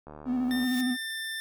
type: click train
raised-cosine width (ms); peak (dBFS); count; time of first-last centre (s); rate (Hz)
1; -30; 44; 0.07-0.643; 75.1
type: tone with vibrato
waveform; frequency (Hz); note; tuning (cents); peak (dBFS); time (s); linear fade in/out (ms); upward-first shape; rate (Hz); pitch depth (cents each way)
triangle; 251.2; B3; +30; -23; 0.25-0.97; 50; square; 13; 34
type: noise with exponential growth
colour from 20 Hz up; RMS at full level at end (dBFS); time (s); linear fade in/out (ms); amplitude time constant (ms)
white; -40; 0.3-0.81; 1; 110
type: tone with pitch glide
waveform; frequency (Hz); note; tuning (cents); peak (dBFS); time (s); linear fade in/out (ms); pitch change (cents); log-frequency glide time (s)
25% pulse; 1800 to 1785.5; A6 to A6; +39 to +25; -29; 0.51-1.4; 0; -14; 0.7-1.15
effects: none